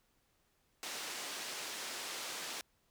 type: band-pass noise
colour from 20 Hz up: white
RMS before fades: -43 dBFS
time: 0.83-2.61 s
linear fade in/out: 0 ms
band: 280 to 6300 Hz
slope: 12 dB/octave
effects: pink hiss -75 dBFS RMS until 2.9 s